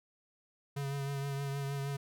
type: tone with vibrato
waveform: square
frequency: 139.4 Hz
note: C#3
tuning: 10 cents sharp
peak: -35 dBFS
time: 0.76-1.97 s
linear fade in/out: 10 ms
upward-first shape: triangle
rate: 6.4 Hz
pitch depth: 31 cents each way
effects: none